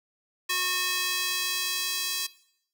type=tone with high-pass filter sweep; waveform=square; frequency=364.5 Hz; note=F#4; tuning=26 cents flat; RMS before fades=-29 dBFS; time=0.49-2.27 s; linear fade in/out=10 ms; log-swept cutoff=1900 to 3800 Hz; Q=0.83; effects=noise-tail reverb RT60 0.7 s tail -19 dB re dry